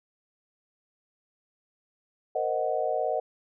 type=chord; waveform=sine; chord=C half-diminished seventh; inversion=third; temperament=equal; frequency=466.2 / 523.3 / 622.3 / 740 Hz; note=Bb4 / C5 / Eb5 / Gb5; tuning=0 / 0 / 0 / 0 cents; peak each=-32 / -32 / -29 / -30 dBFS; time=2.35-3.2 s; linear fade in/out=5 ms; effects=none